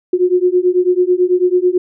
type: beating tone pair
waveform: sine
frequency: 357 / 366.1 Hz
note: F4 / F#4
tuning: +38 / -18 cents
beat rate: 9.1 Hz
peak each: -13 dBFS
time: 0.13-1.78 s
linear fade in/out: 5 ms
effects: none

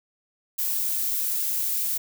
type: noise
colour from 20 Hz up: violet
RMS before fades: -26 dBFS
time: 0.58-1.98 s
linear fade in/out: 10 ms
effects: none

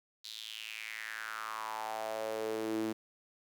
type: tone with high-pass filter sweep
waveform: sawtooth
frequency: 110.1 Hz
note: A2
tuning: 2 cents sharp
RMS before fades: -39 dBFS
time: 0.24-2.93 s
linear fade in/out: 10 ms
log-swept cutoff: 4100 to 280 Hz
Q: 4.8
effects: 11-bit

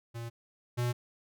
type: tone pair in turn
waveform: square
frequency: 116.8 / 121.55 Hz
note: A#2 / B2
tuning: +4 / -27 cents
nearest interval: minor second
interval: 69 cents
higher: second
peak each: -38 / -29 dBFS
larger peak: second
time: 0.14-0.3 / 0.77-0.93 s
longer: neither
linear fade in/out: 20 ms
effects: none

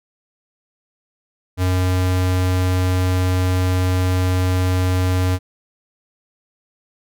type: tone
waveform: square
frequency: 91.8 Hz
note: F#2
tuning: 13 cents flat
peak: -16 dBFS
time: 1.57-5.39 s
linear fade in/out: 50 ms
effects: none

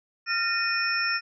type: tone cluster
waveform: sine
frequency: 1385 / 1828 / 2476 / 5370 Hz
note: F6 / A#6 / D#7 / E8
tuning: -15 / -34 / -9 / +31 cents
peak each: -29 dBFS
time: 0.26-1.21 s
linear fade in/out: 50 ms
effects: none

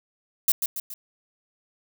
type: noise with echo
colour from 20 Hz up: violet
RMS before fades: -19 dBFS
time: 0.48-0.52 s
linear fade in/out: 2 ms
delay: 140 ms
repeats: 3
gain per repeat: -6 dB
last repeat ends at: 0.94 s
effects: none

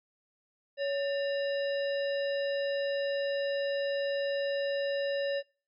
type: harmonic tone with a mistuned harmonic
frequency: 560 Hz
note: C#5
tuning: 18 cents sharp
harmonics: 1 / 3 / 5 / 7 / 9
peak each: -29 / -39 / -43 / -46 / -48 dBFS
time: 0.77-5.43 s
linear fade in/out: 50 ms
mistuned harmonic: 3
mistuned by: +110 cents
effects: noise-tail reverb RT60 0.4 s tail -25 dB re dry

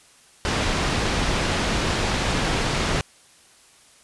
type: low-pass noise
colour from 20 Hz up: pink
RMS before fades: -23 dBFS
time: 0.45-3.01 s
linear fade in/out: 0 ms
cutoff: 5300 Hz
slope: 12 dB/octave
effects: white hiss -53 dBFS RMS until 4.03 s + resampled to 24000 Hz

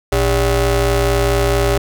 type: ring-modulated tone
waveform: 25% pulse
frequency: 173.5 Hz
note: F3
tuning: 11 cents flat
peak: -6 dBFS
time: 0.12-1.78 s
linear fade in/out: 5 ms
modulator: 228 Hz
effects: none

